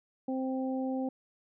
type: harmonic tone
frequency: 261.6 Hz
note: C4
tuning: in tune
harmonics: 1 / 2 / 3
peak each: -31 / -37 / -41 dBFS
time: 0.28-1.09 s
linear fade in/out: 5 ms
effects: none